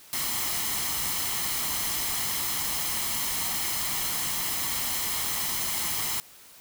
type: noise with comb filter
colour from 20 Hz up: white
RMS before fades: -29 dBFS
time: 0.13-6.2 s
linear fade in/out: 0 ms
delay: 0.97 ms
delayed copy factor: +0.5
effects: white hiss -51 dBFS RMS until 6.6 s

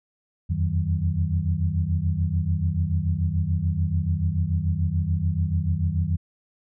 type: tone cluster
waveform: sine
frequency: 83 / 89.9 / 155.9 / 187.7 Hz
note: E2 / F#2 / D#3 / F#3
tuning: +12 / -49 / +4 / +25 cents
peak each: -26 / -24 / -27 / -32 dBFS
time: 0.49-6.17 s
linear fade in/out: 20 ms
effects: none

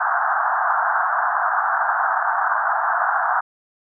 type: band-pass noise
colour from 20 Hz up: white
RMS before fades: -20 dBFS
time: 0-3.41 s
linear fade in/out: 10 ms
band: 680 to 1600 Hz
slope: 96 dB/octave
effects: none

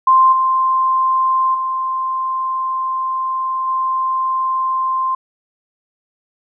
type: tone with level steps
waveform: sine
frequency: 1046.5 Hz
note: C6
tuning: in tune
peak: -7 / -12 / -17 / -15 dBFS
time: 0.07-5.15 s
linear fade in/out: 5 ms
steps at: 0.32 / 1.54 / 3.67 s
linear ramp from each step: 10 ms
effects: none

